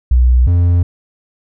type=tone pair in turn; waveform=sine / triangle; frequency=61.74 / 87.31 Hz; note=B1 / F2; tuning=0 / 0 cents; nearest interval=tritone; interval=600 cents; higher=second; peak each=-6 dBFS; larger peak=neither; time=0.11-0.47 / 0.47-0.83 s; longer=neither; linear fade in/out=5 ms; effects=none